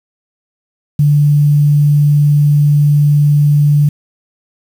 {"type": "tone with quantisation", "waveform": "sine", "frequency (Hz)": 146.5, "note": "D3", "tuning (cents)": -4, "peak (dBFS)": -6, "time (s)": [0.99, 3.89], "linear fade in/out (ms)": 5, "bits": 6, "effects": []}